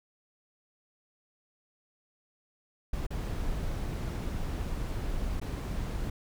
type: noise with dropouts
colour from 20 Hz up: brown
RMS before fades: -33 dBFS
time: 2.93-6.1 s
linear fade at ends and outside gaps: 5 ms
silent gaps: 3.067-3.105 / 5.4-5.414 s
effects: none